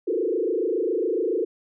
sine tone with frequency modulation, 404.8 Hz, G#4, 44 cents flat, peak -21 dBFS, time 0.07-1.45 s, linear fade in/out 10 ms, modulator 27.2 Hz, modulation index 2.7, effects none

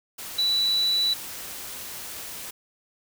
sine tone in noise, 3951 Hz, B7, in tune, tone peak -20 dBFS, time 0.38-1.14 s, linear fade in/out 10 ms, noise white, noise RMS -37 dBFS, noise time 0.18-2.51 s, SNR +14 dB, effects none

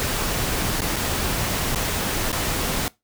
pink noise with dropouts, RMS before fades -24 dBFS, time 0-2.88 s, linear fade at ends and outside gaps 0 ms, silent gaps 0.806-0.818 / 0.96-0.965 / 1.747-1.758 / 2.318-2.328 s, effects noise-tail reverb RT60 0.2 s tail -21 dB re dry

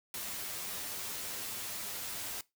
white noise with comb filter, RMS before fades -40 dBFS, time 0.14-2.41 s, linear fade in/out 2 ms, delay 10 ms, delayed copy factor +0.5, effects noise-tail reverb RT60 0.2 s tail -20 dB re dry

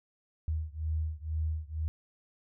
sine beating tone pair, 77.78 / 79.88 Hz, D#2 / D#2, 0 / +46 cents, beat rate 2.1 Hz, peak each -33 / -34 dBFS, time 0.48-1.88 s, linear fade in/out 0 ms, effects none

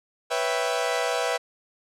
sawtooth chord, C# half-diminished seventh, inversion third, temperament equal, 493.9 / 554.4 / 659.3 / 784 Hz, B4 / C#5 / E5 / G5, 0 / 0 / 0 / 0 cents, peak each -24 / -28 / -24 / -27 dBFS, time 0.3-1.38 s, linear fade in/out 20 ms, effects low-pass 9000 Hz 12 dB/octave

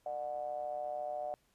triangle ring-modulated tone, 67 Hz, C2, 42 cents sharp, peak -31 dBFS, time 0.06-1.34 s, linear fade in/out 0 ms, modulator 666 Hz, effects pink hiss -73 dBFS RMS until 1.54 s + resampled to 32000 Hz

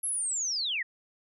sine linear sweep, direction down, 11290 to 1760 Hz, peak -28 dBFS, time 0.03-0.83 s, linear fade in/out 10 ms, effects none

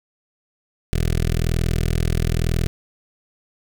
15% pulse tone with notch filter, 41.02 Hz, E1, 8 cents flat, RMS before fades -20 dBFS, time 0.93-2.67 s, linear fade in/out 0 ms, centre 930 Hz, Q 0.74, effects none

